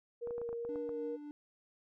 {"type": "tone with vibrato", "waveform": "sine", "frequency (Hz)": 472.2, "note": "A#4", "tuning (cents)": 22, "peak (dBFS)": -37, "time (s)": [0.21, 1.17], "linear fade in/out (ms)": 20, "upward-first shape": "sine", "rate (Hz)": 2.2, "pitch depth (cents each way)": 16}
{"type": "clicks", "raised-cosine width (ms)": 1, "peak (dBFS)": -35, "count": 9, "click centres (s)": [0.273, 0.308, 0.381, 0.416, 0.491, 0.529, 0.65, 0.758, 0.892]}
{"type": "tone with tremolo", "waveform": "triangle", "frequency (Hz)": 294.4, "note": "D4", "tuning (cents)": 4, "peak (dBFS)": -39, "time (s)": [0.69, 1.31], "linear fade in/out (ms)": 0, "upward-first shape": "triangle", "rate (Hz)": 3.4, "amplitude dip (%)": 45}
{"effects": []}